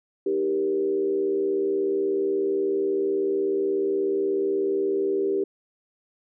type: tone with frequency modulation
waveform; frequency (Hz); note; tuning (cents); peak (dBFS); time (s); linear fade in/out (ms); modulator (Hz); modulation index
sine; 392; G4; 0; -21; 0.26-5.44; 5; 76.4; 0.75
effects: none